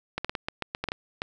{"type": "clicks", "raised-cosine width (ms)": 0.3, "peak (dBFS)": -13, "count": 11, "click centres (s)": [0.18, 0.246, 0.295, 0.352, 0.485, 0.623, 0.749, 0.84, 0.887, 0.919, 1.219], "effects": []}